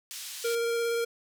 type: band-pass noise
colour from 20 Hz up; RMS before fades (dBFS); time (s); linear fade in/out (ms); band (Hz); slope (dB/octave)
pink; -40; 0.11-0.55; 0; 3500 to 13000; 12
type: tone with vibrato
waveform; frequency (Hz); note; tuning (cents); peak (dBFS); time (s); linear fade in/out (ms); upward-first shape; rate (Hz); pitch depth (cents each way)
square; 466.2; A#4; 0; -27; 0.44-1.05; 10; sine; 17; 10
effects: none